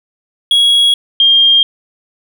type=tone pair in turn; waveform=triangle / sine; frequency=3322 / 3211 Hz; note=G#7 / G7; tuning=0 / +41 cents; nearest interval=minor second; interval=59 cents; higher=first; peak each=-5 dBFS; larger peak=neither; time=0.51-0.94 / 1.2-1.63 s; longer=neither; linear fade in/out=2 ms; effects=none